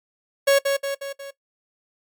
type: tone with echo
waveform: 45% pulse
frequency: 554.4 Hz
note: C#5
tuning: in tune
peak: -13 dBFS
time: 0.47-0.59 s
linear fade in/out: 10 ms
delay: 180 ms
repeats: 4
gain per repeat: -5 dB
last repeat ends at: 1.31 s
effects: noise-tail reverb RT60 0.1 s tail -18 dB re dry + MP3 96 kbps